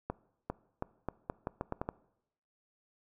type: accelerating click train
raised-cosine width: 1 ms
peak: -20 dBFS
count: 10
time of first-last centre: 0.1-1.889 s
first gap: 400 ms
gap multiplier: 0.81
effects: noise-tail reverb RT60 0.8 s tail -21 dB re dry